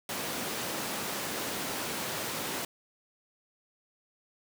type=high-pass noise; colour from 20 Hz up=pink; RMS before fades=-35 dBFS; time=0.09-2.65 s; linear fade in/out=2 ms; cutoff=210 Hz; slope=12 dB/octave; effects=none